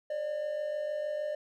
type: tone pair together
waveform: triangle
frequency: 554.4 / 600.9 Hz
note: C#5 / D5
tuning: 0 / +40 cents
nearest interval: minor second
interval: 140 cents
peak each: -38 / -30 dBFS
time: 0.1-1.35 s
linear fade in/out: 5 ms
effects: none